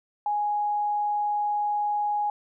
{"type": "tone", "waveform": "sine", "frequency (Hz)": 830.6, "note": "G#5", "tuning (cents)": 0, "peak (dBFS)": -23, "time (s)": [0.26, 2.3], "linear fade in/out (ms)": 2, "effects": []}